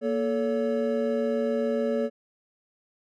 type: tone cluster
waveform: triangle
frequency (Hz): 234.4 / 437.8 / 565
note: A#3 / A4 / C#5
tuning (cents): +10 / -9 / +33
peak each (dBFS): -26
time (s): 0.01-2.1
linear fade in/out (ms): 50
effects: none